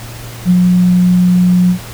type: tone with ADSR envelope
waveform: sine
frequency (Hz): 180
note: F#3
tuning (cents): -47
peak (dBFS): -4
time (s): 0.45-1.79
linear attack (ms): 51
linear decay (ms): 36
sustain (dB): -2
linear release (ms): 93
effects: added 117 Hz sine -28 dBFS peak until 1.93 s + pink hiss -31 dBFS RMS until 1.93 s